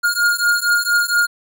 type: beating tone pair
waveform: square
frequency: 1420 / 1424.3 Hz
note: F6 / F6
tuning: +28 / +34 cents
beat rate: 4.3 Hz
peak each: -18 dBFS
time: 0.03-1.27 s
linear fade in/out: 20 ms
effects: none